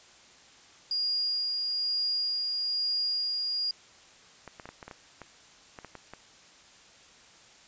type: tone with tremolo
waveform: sine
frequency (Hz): 4843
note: D#8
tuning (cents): -48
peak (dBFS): -26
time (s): 0.91-3.71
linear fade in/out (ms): 2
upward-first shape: sine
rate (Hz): 1.1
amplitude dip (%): 25
type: clicks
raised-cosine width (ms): 0.5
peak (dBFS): -27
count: 12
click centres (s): 4.477 / 4.598 / 4.656 / 4.69 / 4.828 / 4.88 / 4.912 / 5.217 / 5.788 / 5.847 / 5.953 / 6.136
effects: white hiss -55 dBFS RMS until 7.67 s + resampled to 16000 Hz